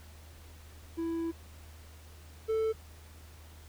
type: tone pair in turn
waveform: triangle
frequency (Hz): 331 / 441.8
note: E4 / A4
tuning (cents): +7 / +7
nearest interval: perfect fourth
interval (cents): 500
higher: second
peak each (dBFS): -29 / -25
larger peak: second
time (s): 0.97-1.32 / 2.48-2.73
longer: first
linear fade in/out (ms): 20
effects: added 78 Hz sine -50 dBFS peak until 3.68 s + pink hiss -57 dBFS RMS until 3.68 s